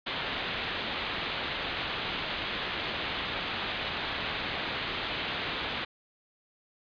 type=low-pass noise; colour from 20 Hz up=white; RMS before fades=-34 dBFS; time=0.06-5.85 s; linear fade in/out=10 ms; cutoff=3900 Hz; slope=48 dB/octave; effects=resampled to 11025 Hz